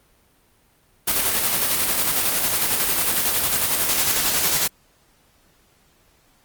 white noise with tremolo, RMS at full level -19 dBFS, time 1.07-4.68 s, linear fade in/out 10 ms, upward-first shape square, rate 11 Hz, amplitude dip 30%, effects pink hiss -59 dBFS RMS until 6.44 s + Opus 32 kbps

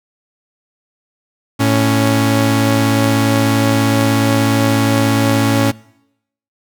sawtooth tone pair together, 110.5 / 277.8 Hz, A2 / C#4, +8 / +4 cents, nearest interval octave + major third, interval 1596 cents, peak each -10 dBFS, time 1.59-5.72 s, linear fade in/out 20 ms, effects noise-tail reverb RT60 0.8 s tail -23 dB re dry

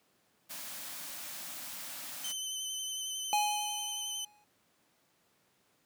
white band-stop noise, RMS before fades -43 dBFS, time 0.49-2.33 s, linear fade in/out 20 ms, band 340 to 520 Hz, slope 96 dB/octave
20% pulse tone with vibrato, 3059 Hz, G7, 43 cents flat, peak -30 dBFS, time 2.24-4.25 s, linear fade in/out 5 ms, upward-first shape sine, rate 11 Hz, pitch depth 23 cents each way
square tone with exponential decay, 835 Hz, G#5, 9 cents sharp, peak -26 dBFS, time 3.33-4.44 s, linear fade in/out 0 ms, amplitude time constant 240 ms
effects pink hiss -71 dBFS RMS until 5.85 s + high-pass 150 Hz 12 dB/octave

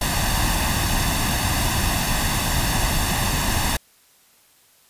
pink noise with comb filter, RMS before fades -21 dBFS, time 0.01-3.77 s, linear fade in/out 5 ms, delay 1.1 ms, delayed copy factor +0.65, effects white hiss -56 dBFS RMS until 4.89 s + resampled to 32000 Hz

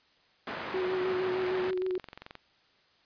white band-pass noise, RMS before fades -38 dBFS, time 0.47-1.71 s, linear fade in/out 2 ms, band 130 to 1600 Hz, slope 12 dB/octave
sine tone with vibrato, 370 Hz, F#4, in tune, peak -28 dBFS, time 0.74-1.98 s, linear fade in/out 2 ms, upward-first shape square, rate 6.5 Hz, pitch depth 19 cents each way
click train, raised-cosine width 0.3 ms, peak -27 dBFS, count 22, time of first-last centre 1.42-2.353 s, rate 22.5 Hz
effects white hiss -65 dBFS RMS until 3.05 s + resampled to 11025 Hz

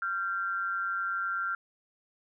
sine tone pair together, 1379.8 / 1568 Hz, F6 / G6, -21 / 0 cents, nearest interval major second, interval 221 cents, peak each -30 / -35 dBFS, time 0.02-1.55 s, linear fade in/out 2 ms, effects none

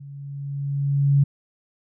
sine tone with level ramp, 140.5 Hz, C#3, 24 cents sharp, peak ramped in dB -37 to -12 dBFS, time 0-1.24 s, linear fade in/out 10 ms, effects none

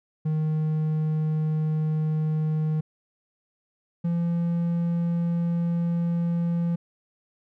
triangle tone pair in turn, 155.56 / 170.44 Hz, D#3 / F3, 0 / -42 cents, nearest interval major second, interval 158 cents, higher second, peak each -20 dBFS, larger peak neither, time 0.25-2.81 / 4.04-6.76 s, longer second, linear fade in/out 10 ms, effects none

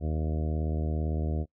harmonic tone, 77.78 Hz, D#2, in tune, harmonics 1 / 2 / 3 / 4 / 5 / 6 / 7 / 8 / 9, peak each -28 / -34 / -38 / -40 / -42 / -44 / -45 / -46 / -47 dBFS, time 0-1.46 s, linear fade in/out 50 ms, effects noise-tail reverb RT60 0.1 s tail -24 dB re dry

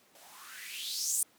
violet noise with band-pass filter sweep, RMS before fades -37 dBFS, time 0.15-1.23 s, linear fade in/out 2 ms, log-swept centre 570 to 9100 Hz, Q 5.1, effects pink hiss -64 dBFS RMS until 1.38 s + high-pass 200 Hz 12 dB/octave

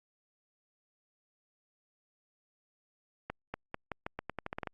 accelerating click train, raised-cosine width 0.5 ms, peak -21 dBFS, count 13, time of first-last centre 3.3-4.672 s, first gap 240 ms, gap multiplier 0.85, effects Opus 48 kbps

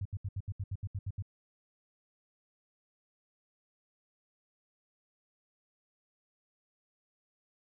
sine tone bursts, 98 Hz, G2, in tune, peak -33 dBFS, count 11, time 0.01-1.224 s, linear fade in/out 5 ms, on 44 ms, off 73 ms, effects none

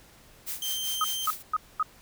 blue noise with tremolo, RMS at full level -33 dBFS, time 0.46-1.43 s, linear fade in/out 20 ms, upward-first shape sine, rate 5.1 Hz, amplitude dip 80%
sawtooth tone, 3136 Hz, G7, in tune, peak -27 dBFS, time 0.62-1.26 s, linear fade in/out 2 ms
sine tone bursts, 1259 Hz, D#6, 20 cents sharp, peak -22 dBFS, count 4, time 1.01-1.828 s, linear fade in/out 2 ms, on 32 ms, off 230 ms
effects pink hiss -55 dBFS RMS until 2.01 s

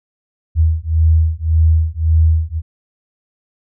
sine beating tone pair, 79.4 / 81.2 Hz, D#2 / E2, +36 / -26 cents, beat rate 1.8 Hz, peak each -13 dBFS, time 0.55-2.62 s, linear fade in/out 50 ms, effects none

